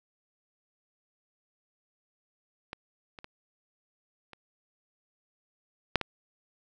clicks, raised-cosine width 0.3 ms, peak -21 / -28 / -27 / -30 / -6 / -15 dBFS, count 6, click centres 2.731 / 3.188 / 3.244 / 4.333 / 5.957 / 6.013 s, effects none

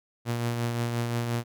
sawtooth tone with tremolo, 118.4 Hz, A#2, 27 cents sharp, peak -21 dBFS, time 0.25-1.44 s, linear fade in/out 50 ms, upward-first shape triangle, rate 5.7 Hz, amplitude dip 40%, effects none

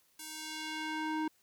square tone with band-pass filter sweep, 312.1 Hz, D#4, 5 cents sharp, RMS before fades -38 dBFS, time 0.19-1.28 s, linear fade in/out 5 ms, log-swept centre 11000 to 680 Hz, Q 0.71, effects white hiss -70 dBFS RMS until 1.42 s

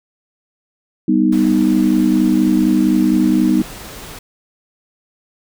sine chord, G augmented, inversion none, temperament equal, 196 / 246.9 / 311.1 Hz, G3 / B3 / D#4, 0 / 0 / 0 cents, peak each -16 / -15 / -14 dBFS, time 1.08-3.62 s, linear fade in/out 5 ms
pink noise, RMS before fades -33 dBFS, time 1.32-4.19 s, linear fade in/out 5 ms
effects none

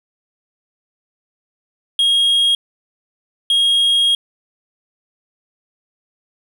triangle tone bursts at uneven times, 3267 Hz, G#7, 29 cents flat, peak -10 dBFS, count 2, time 1.99-2.55 / 3.5-4.15 s, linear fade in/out 2 ms, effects none

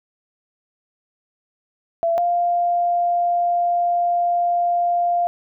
sine tone pair in turn, 672 / 698.2 Hz, E5 / F5, +33 / -1 cents, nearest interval minor second, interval 66 cents, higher second, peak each -16 dBFS, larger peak neither, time 2.03-2.18 / 2.18-5.27 s, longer second, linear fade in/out 0 ms, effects none

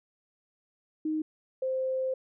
sine tone pair in turn, 311.1 / 521.8 Hz, D#4 / C5, 0 / -5 cents, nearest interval major sixth, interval 895 cents, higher second, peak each -27 dBFS, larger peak neither, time 1.05-1.22 / 1.62-2.14 s, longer second, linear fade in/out 5 ms, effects none

